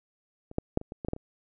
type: clicks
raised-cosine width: 2 ms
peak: -30 / -13 / -10 / -27 / -25 / -22 / -16 / -16 / -29 dBFS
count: 9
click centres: 0.514 / 0.584 / 0.774 / 0.814 / 0.921 / 1.048 / 1.085 / 1.134 / 1.164 s
effects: none